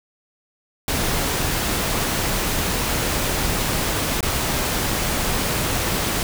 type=noise with dropouts; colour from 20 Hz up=pink; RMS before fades=-22 dBFS; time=0.88-6.23 s; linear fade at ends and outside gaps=1 ms; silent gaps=4.207-4.228 s; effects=none